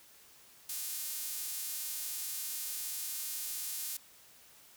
sawtooth tone with high-pass filter, 306.2 Hz, D#4, 28 cents flat, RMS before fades -39 dBFS, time 0.69-3.97 s, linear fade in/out 5 ms, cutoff 8500 Hz, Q 0.56, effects white hiss -59 dBFS RMS until 4.76 s

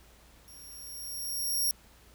5% pulse tone with level ramp, 5588 Hz, F8, in tune, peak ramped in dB -44 to -19 dBFS, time 0.48-1.71 s, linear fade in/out 0 ms, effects added 58 Hz sine -59 dBFS peak until 2.14 s + pink hiss -59 dBFS RMS until 2.14 s

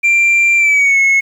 sine tone with pitch glide, 2367 to 2183 Hz, D7 to C#7, +13 to -27 cents, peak -5 dBFS, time 0.03-1.21 s, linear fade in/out 20 ms, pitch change -140 cents, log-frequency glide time 0.57-0.99 s, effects tanh soft clip ceiling -7 dBFS + 7-bit

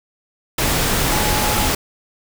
sine tone in noise, 846 Hz, G#5, 32 cents sharp, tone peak -24 dBFS, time 1.12-1.7 s, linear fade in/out 5 ms, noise pink, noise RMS -18 dBFS, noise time 0.58-1.75 s, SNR -9 dB, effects none

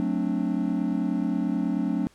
triangle chord, D dominant seventh, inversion first, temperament just, 183.54 / 220.2 / 264.3 / 293.7 Hz, F#3 / A3 / C4 / D4, -14 / +2 / +18 / 0 cents, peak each -27 dBFS, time 0-2.07 s, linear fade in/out 0 ms, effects pink hiss -59 dBFS RMS until 2.14 s + low-pass 10000 Hz 12 dB/octave

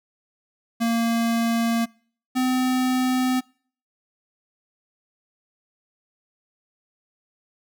square tone pair in turn, 230.8 / 255.6 Hz, A#3 / C4, -17 / -40 cents, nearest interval major second, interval 177 cents, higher second, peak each -20 dBFS, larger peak neither, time 0.8-1.86 / 2.35-3.41 s, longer neither, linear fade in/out 20 ms, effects noise-tail reverb RT60 0.5 s tail -26 dB re dry

